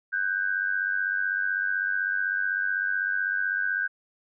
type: tone pair together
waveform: sine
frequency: 1504.1 / 1600 Hz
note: F#6 / G6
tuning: +28 / +35 cents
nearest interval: minor second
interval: 107 cents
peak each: -27 dBFS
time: 0.12-3.88 s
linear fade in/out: 20 ms
effects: none